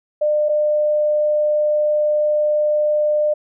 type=tone pair in turn; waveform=sine; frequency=601 / 601 Hz; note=D5 / D5; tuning=+40 / +40 cents; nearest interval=unison; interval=0 cents; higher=neither; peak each=-14 dBFS; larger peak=neither; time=0.21-0.49 / 0.49-3.34 s; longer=second; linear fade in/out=10 ms; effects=none